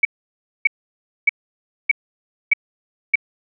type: tone bursts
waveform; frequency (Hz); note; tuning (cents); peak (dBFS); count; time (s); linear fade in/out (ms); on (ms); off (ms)
sine; 2270; C#7; +41; -9; 6; 0.03-3.156; 5; 21; 600
effects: none